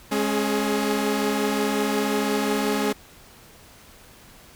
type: tone cluster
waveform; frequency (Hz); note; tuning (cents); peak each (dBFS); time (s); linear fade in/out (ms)
sawtooth; 207.8 / 272.7 / 421.2; G#3 / C#4 / G#4; +1 / -28 / +24; -22; 0.11-2.93; 10
effects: pink hiss -49 dBFS RMS until 4.55 s